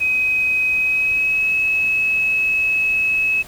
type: tone with pitch glide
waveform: sine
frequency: 2526 to 2575 Hz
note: D#7 to E7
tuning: +26 to -41 cents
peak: -15 dBFS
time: 0-3.43 s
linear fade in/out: 20 ms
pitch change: +33 cents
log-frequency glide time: 0.74-1.56 s
effects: pink hiss -40 dBFS RMS until 3.47 s